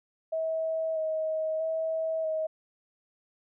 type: tone with vibrato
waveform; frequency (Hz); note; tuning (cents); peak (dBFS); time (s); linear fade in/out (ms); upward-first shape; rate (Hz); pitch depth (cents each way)
sine; 638; D#5; +43; -27; 0.32-2.47; 10; square; 0.78; 16
effects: none